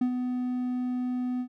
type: tone with ADSR envelope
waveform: triangle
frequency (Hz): 249.8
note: B3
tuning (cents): +20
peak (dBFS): -19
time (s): 0.01-1.48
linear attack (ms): 6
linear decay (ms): 84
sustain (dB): -6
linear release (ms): 77
effects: none